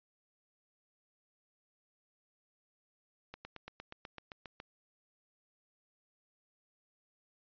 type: slowing click train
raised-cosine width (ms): 0.3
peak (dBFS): -29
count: 11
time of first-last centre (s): 3.34-4.601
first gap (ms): 110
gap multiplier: 1.03
effects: resampled to 11025 Hz

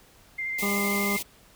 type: tone with vibrato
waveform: sine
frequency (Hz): 2093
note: C7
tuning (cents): 0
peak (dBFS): -28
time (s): 0.38-1.19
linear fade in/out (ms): 10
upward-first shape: square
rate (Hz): 13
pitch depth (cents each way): 12
type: band-stop noise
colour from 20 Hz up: white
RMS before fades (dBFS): -33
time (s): 0.58-1.23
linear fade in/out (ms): 10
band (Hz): 1100 to 2000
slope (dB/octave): 96
type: harmonic tone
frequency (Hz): 201.4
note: G3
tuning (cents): +47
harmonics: 1 / 2 / 3 / 4 / 5 / 6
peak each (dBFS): -28 / -32 / -39 / -39 / -38 / -36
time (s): 0.62-1.17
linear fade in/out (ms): 10
effects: pink hiss -56 dBFS RMS until 1.55 s

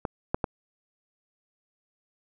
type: clicks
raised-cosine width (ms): 1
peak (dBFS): -14 / -10 / -12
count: 3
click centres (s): 0.052 / 0.345 / 0.442
effects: none

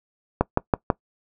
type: click train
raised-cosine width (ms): 1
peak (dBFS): -3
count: 4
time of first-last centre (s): 0.41-0.902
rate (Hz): 6.1
effects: noise-tail reverb RT60 0.1 s tail -22 dB re dry

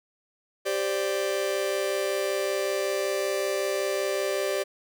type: chord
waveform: 45% pulse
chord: G suspended fourth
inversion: none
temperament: just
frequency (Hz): 392 / 522.7 / 588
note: G4 / C5 / D5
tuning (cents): 0 / -2 / +2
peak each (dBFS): -29 / -32 / -29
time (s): 0.65-4.64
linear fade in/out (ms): 20
effects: none

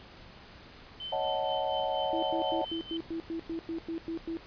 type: tone with tremolo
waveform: sine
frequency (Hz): 3071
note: G7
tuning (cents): -36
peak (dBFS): -35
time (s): 1-2.97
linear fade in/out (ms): 2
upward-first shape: triangle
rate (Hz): 4.2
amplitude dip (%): 85
type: chord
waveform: sine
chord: D# half-diminished seventh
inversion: third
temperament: equal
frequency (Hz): 554.4 / 622.3 / 740 / 880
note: C#5 / D#5 / F#5 / A5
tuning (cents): 0 / 0 / 0 / 0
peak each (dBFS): -34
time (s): 1.12-2.65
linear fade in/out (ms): 5
type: tone bursts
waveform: sine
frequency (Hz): 329.6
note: E4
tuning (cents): 0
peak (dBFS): -32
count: 12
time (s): 2.13-4.37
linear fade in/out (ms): 0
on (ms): 95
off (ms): 100
effects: pink hiss -51 dBFS RMS until 4.46 s + resampled to 11025 Hz

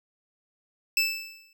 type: tone with exponential decay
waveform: 25% pulse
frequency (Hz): 2637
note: E7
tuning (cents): 0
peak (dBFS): -15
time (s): 0.97-1.53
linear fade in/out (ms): 2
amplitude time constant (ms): 120
effects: none

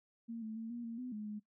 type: tone with pitch steps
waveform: sine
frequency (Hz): 230.3 / 219.1 / 225.1 / 238.1 / 229.9 / 251.3 / 211.8 / 210.3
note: A#3 / A3 / A3 / A#3 / A#3 / B3 / G#3 / G#3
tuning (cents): -21 / -7 / +40 / +37 / -24 / +30 / +34 / +22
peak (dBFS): -40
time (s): 0.28-1.4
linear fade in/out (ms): 20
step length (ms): 140
effects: noise-tail reverb RT60 0.1 s tail -20 dB re dry

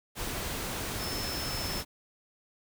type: tone in noise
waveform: sine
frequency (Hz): 5274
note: E8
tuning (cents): 0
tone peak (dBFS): -37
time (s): 0.98-1.84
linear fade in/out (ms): 50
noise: pink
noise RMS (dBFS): -35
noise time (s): 0.15-1.85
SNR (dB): -5
effects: none

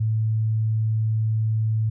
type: tone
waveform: sine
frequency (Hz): 110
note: A2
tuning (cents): 0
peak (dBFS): -19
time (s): 0-1.9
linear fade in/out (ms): 10
effects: none

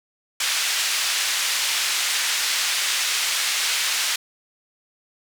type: band-pass noise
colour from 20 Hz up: pink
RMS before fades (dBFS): -23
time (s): 0.4-4.16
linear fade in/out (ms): 5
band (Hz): 2100 to 8400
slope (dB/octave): 12
effects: none

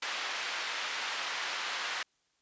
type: band-pass noise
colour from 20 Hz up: pink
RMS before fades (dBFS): -36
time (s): 0.02-2.03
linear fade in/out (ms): 5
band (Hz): 1200 to 4200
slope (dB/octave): 12
effects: white hiss -74 dBFS RMS until 2.41 s + resampled to 16000 Hz

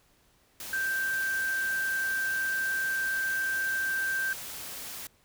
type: tone in noise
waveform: sine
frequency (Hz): 1568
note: G6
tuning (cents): 0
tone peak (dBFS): -27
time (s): 0.73-4.33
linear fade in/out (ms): 2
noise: white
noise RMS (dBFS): -40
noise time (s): 0.6-5.07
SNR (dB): +10
effects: pink hiss -65 dBFS RMS until 5.24 s

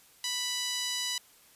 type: tone with band-pass filter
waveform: 5% pulse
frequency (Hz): 987.8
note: B5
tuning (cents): 0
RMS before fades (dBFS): -33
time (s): 0.24-1.18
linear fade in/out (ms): 2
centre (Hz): 3800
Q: 0.97
effects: white hiss -59 dBFS RMS until 1.55 s + resampled to 32000 Hz

